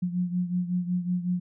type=beating tone pair; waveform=sine; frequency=177.6 / 183 Hz; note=F3 / F#3; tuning=+29 / -19 cents; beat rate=5.4 Hz; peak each=-26 / -31 dBFS; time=0.02-1.4 s; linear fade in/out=10 ms; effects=none